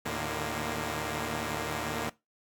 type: tone cluster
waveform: 5% pulse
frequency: 77.6 / 111.7 / 149.8 / 234.3 Hz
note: D#2 / A2 / D3 / A#3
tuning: -4 / +27 / +35 / +9 cents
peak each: -26 dBFS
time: 0.05-2.1 s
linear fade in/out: 10 ms
effects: noise-tail reverb RT60 0.2 s tail -19 dB re dry